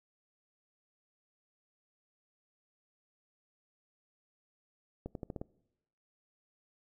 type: accelerating click train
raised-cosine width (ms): 2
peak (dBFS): -26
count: 6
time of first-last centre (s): 5.06-5.415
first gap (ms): 92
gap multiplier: 0.87
effects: noise-tail reverb RT60 0.9 s tail -23 dB re dry